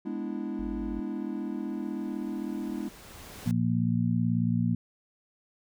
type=chord; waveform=triangle; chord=E dominant seventh; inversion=first; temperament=equal; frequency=207.7 / 246.9 / 293.7 / 329.6 Hz; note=G#3 / B3 / D4 / E4; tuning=0 / 0 / 0 / 0 cents; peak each=-34 / -35 / -35 / -35 dBFS; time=0.05-2.89 s; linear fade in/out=10 ms
type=noise with exponential growth; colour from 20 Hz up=pink; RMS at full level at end=-43 dBFS; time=0.19-3.51 s; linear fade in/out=0 ms; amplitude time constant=720 ms
type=tone; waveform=sine; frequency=51.4 Hz; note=G#1; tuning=17 cents flat; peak=-37 dBFS; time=0.59-1 s; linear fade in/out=5 ms
type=harmonic tone; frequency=58.27 Hz; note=A#1; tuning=in tune; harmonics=2 / 3 / 4; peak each=-28 / -28 / -28 dBFS; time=3.46-4.75 s; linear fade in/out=5 ms
effects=none